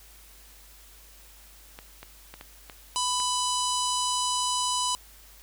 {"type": "clicks", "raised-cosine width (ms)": 0.3, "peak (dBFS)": -25, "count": 6, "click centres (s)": [1.789, 2.03, 2.34, 2.411, 2.698, 3.201]}
{"type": "harmonic tone", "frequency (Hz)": 996, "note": "B5", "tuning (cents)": 14, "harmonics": [1, 3, 4, 5, 6, 7, 8, 9, 10], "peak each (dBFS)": [-28, -33, -34, -35, -36, -36, -37, -38, -38], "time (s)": [2.96, 4.95], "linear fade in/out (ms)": 0}
{"effects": ["added 50 Hz sine -53 dBFS peak until 5.42 s", "white hiss -53 dBFS RMS until 5.42 s"]}